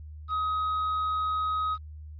triangle tone with quantisation, 1263 Hz, D#6, 26 cents sharp, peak -24 dBFS, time 0.28-1.78 s, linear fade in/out 50 ms, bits 9, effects added 76 Hz sine -40 dBFS peak until 2.19 s + resampled to 11025 Hz

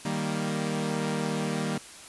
sawtooth chord, Eb major, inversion none, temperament equal, 155.56 / 196 / 233.1 Hz, Eb3 / G3 / Bb3, 0 / 0 / 0 cents, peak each -28 dBFS, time 0.05-1.78 s, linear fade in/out 5 ms, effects white hiss -46 dBFS RMS until 2.08 s + resampled to 24000 Hz

